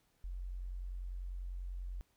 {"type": "tone", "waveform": "sine", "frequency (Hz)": 45.12, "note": "F#1", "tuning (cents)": -43, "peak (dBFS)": -39, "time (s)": [0.24, 2.01], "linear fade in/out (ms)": 0, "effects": ["pink hiss -75 dBFS RMS until 2.16 s"]}